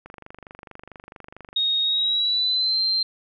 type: click train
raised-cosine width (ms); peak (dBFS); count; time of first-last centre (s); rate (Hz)
0.5; -25; 37; 0.06-1.529; 24.5
type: tone with pitch glide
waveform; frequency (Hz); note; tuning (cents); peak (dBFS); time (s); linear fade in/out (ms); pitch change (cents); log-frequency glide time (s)
sine; 3736 to 4145; A#7 to C8; +3 to -17; -19; 1.56-3.03; 5; +180; 1.81-2.81
effects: none